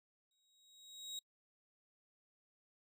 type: tone with exponential growth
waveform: 30% pulse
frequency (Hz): 3800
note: A#7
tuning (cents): +33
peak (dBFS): -39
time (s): 0.31-1.19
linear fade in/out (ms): 2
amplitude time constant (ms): 190
effects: noise-tail reverb RT60 0.1 s tail -25 dB re dry